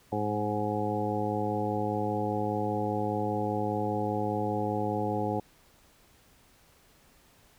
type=harmonic tone with a mistuned harmonic; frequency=105 Hz; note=G#2; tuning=19 cents sharp; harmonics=1 / 2 / 3 / 4 / 5 / 7 / 8; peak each=-35 / -35 / -35 / -35 / -35 / -35 / -35 dBFS; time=0.12-5.4 s; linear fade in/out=5 ms; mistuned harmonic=1; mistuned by=+28 cents; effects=pink hiss -61 dBFS RMS until 7.58 s